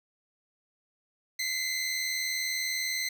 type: tone pair together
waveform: 20% pulse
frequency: 2020 / 2100 Hz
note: B6 / C7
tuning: +39 / +6 cents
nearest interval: minor second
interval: 67 cents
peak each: -27 dBFS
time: 1.39-3.09 s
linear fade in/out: 5 ms
effects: none